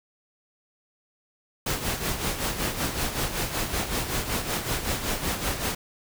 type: noise with tremolo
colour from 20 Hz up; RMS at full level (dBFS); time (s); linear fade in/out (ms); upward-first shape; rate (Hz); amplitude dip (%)
pink; -26; 1.66-5.75; 5; sine; 5.3; 60
effects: none